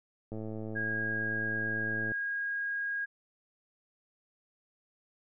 click train, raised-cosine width 2 ms, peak -27 dBFS, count 197, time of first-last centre 0.32-2.118 s, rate 109 Hz
sine tone, 1635 Hz, G#6, 28 cents flat, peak -31 dBFS, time 0.75-3.06 s, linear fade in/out 20 ms
effects none

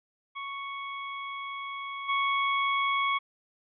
25% pulse tone with level steps, 1108.7 Hz, C#6, in tune, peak -31 / -21 dBFS, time 0.35-3.19 s, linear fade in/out 20 ms, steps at 2.08 s, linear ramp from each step 20 ms, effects resampled to 11025 Hz

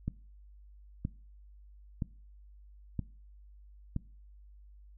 click train, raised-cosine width 5 ms, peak -20 dBFS, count 5, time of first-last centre 0.08-3.963 s, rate 1.03 Hz, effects noise-tail reverb RT60 0.4 s tail -21 dB re dry + added 50 Hz sine -52 dBFS peak until 4.97 s

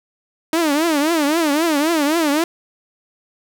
sawtooth tone with vibrato, 310 Hz, D#4, 6 cents flat, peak -11 dBFS, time 0.53-2.44 s, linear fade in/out 2 ms, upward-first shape triangle, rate 3.8 Hz, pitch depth 200 cents each way, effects none

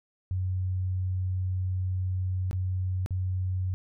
sine tone with dropouts, 92.6 Hz, F#2, 2 cents sharp, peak -26 dBFS, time 0.31-3.74 s, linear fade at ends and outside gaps 0 ms, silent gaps 2.511-2.53 / 3.061-3.107 s, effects none

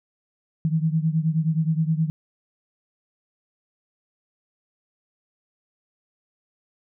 sine beating tone pair, 157 / 166.5 Hz, D#3 / E3, +16 / +18 cents, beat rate 9.5 Hz, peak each -21 / -24 dBFS, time 0.65-2.1 s, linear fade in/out 0 ms, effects none

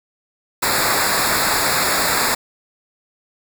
pink noise with comb filter, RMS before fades -18 dBFS, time 0.62-2.35 s, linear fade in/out 10 ms, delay 0.33 ms, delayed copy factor -0.9, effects none

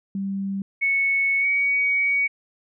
sine tone, 195.8 Hz, G3, 2 cents flat, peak -24 dBFS, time 0.15-0.62 s, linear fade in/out 2 ms
sine tone with pitch glide, 2210 to 2251 Hz, C#7 to C#7, -6 to +26 cents, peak -18 dBFS, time 0.81-2.28 s, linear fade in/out 20 ms, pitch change +32 cents, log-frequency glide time 1.39-1.47 s
effects none

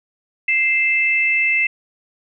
sine tone pair together, 2093 / 2637 Hz, C7 / E7, 0 / 0 cents, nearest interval major third, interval 400 cents, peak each -17 dBFS, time 0.48-1.67 s, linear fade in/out 5 ms, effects none

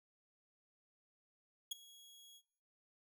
sawtooth tone with ADSR envelope, 3322 Hz, G#7, in tune, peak -33 dBFS, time 1.71-2.42 s, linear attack 8 ms, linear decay 15 ms, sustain -22 dB, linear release 58 ms, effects noise-tail reverb RT60 0.7 s tail -21 dB re dry

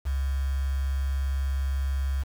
sine tone with quantisation, 67.9 Hz, C#2, 35 cents flat, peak -24 dBFS, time 0.05-2.24 s, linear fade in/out 20 ms, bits 7, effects none

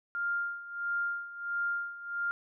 sine tone with tremolo, 1400 Hz, F6, 4 cents sharp, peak -28 dBFS, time 0.15-2.31 s, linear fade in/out 0 ms, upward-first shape sine, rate 1.5 Hz, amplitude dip 80%, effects none

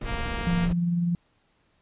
brown noise, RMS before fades -31 dBFS, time 0.01-0.73 s, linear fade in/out 5 ms
5% pulse tone, 233.1 Hz, A#3, in tune, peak -20 dBFS, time 0.04-0.69 s, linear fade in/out 50 ms
sine tone with tremolo, 172.8 Hz, F3, 18 cents flat, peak -20 dBFS, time 0.47-1.15 s, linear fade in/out 0 ms, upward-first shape triangle, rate 20 Hz, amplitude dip 40%
effects pink hiss -67 dBFS RMS until 1.81 s + resampled to 8000 Hz

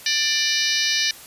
harmonic tone with a mistuned harmonic, 590 Hz, D5, 8 cents sharp, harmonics 3 / 4 / 5 / 6 / 7 / 8 / 9 / 10, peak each -27 / -27 / -27 / -27 / -27 / -27 / -27 / -27 dBFS, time 0.06-1.11 s, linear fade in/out 2 ms, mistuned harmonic 6, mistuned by +78 cents, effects white hiss -42 dBFS RMS until 1.26 s + resampled to 32000 Hz

